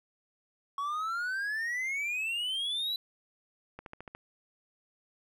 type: exponential sweep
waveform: triangle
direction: up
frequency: 1108.7 to 3993 Hz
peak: -29 dBFS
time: 0.78-2.96 s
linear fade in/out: 2 ms
type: click train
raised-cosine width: 0.5 ms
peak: -28 dBFS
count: 6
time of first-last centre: 3.79-4.15 s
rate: 13.9 Hz
effects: none